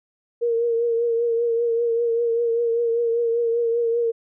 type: tone with vibrato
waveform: sine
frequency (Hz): 466.2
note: A#4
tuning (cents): 0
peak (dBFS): -18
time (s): 0.41-4.12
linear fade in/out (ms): 20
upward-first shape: triangle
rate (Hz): 5.1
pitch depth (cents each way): 41
effects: none